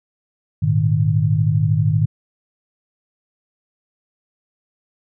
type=chord; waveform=sine; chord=Ab suspended second; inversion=none; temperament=equal with one note detuned; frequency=103.83 / 116.54 / 152.98 Hz; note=Ab2 / Bb2 / Eb3; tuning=0 / 0 / -29 cents; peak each=-18 / -20 / -17 dBFS; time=0.62-2.06 s; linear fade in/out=10 ms; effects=none